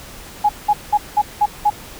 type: tone bursts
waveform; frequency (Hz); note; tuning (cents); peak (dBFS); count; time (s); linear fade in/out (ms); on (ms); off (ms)
sine; 834; G#5; +7; -10; 6; 0.44-1.702; 10; 52; 190
effects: pink hiss -37 dBFS RMS until 1.99 s